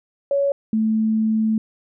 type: tone pair in turn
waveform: sine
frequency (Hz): 560 / 219.4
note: C#5 / A3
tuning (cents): +18 / -5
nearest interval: octave + major third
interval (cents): 1623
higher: first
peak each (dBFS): -16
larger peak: neither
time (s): 0.31-0.52 / 0.73-1.58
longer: second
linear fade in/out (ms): 2
effects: none